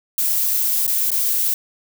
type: noise with dropouts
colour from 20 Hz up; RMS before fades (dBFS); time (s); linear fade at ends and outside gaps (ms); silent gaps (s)
violet; -19; 0.18-1.54; 2; 0.867-0.877 / 1.105-1.116
effects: none